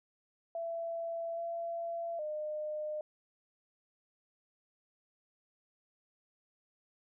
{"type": "tone with pitch steps", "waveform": "sine", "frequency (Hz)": [669, 676, 608], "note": ["E5", "E5", "D#5"], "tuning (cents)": [25, 43, -40], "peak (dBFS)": -35, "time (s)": [0.55, 3.01], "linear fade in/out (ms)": 2, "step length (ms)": 820, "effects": []}